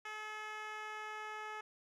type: tone with band-pass filter sweep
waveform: 10% pulse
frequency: 428.4 Hz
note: A4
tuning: 46 cents flat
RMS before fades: -45 dBFS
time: 0.05-1.61 s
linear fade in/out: 5 ms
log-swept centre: 1800 to 1100 Hz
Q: 0.75
effects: none